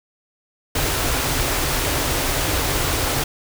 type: band-stop noise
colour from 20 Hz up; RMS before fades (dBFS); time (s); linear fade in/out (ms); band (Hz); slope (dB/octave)
pink; -21; 0.75-3.24; 5; 160 to 240; 96
effects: none